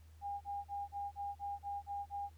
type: tone bursts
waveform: sine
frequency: 808 Hz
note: G#5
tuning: 48 cents flat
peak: -38 dBFS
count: 9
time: 0.21-2.298 s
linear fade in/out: 50 ms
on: 200 ms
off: 36 ms
effects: added 79 Hz sine -56 dBFS peak until 2.37 s + pink hiss -71 dBFS RMS until 2.37 s